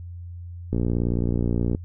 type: click train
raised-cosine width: 3 ms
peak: -11 dBFS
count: 61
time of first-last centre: 0.73-1.749 s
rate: 58.9 Hz
effects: noise-tail reverb RT60 0.1 s tail -24 dB re dry + added 87 Hz sine -34 dBFS peak until 1.84 s